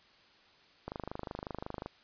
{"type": "click train", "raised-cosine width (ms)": 1, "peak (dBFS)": -24, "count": 26, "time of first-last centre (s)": [0.88, 1.86], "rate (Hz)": 25.5, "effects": ["white hiss -62 dBFS RMS until 2.03 s", "resampled to 11025 Hz"]}